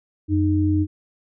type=tone pair together; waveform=sine; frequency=91.2 / 307.3 Hz; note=F#2 / D#4; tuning=-24 / -21 cents; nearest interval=octave + major sixth; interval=2103 cents; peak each=-19 dBFS; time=0.28-0.87 s; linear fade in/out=50 ms; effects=none